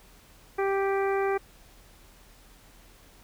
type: harmonic tone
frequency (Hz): 392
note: G4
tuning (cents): 0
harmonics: 1 / 2 / 3 / 4 / 5 / 6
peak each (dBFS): -25 / -31 / -35 / -37 / -39 / -41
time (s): 0.58-1.38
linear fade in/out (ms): 10
effects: added 41 Hz sine -56 dBFS peak until 3.23 s + pink hiss -56 dBFS RMS until 3.23 s